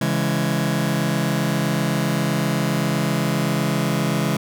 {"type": "chord", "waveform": "sawtooth", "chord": "C# minor", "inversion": "none", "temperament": "just", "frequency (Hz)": [138.59, 166.31, 207.9], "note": ["C#3", "E3", "G#3"], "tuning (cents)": [0, 16, 2], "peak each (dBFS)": -19, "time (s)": [0.01, 4.37], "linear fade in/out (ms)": 5, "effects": []}